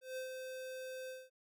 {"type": "tone with ADSR envelope", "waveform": "square", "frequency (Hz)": 517, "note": "C5", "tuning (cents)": -21, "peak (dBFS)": -40, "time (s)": [0.01, 1.3], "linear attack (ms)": 160, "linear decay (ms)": 110, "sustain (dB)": -4, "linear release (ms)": 210, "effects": []}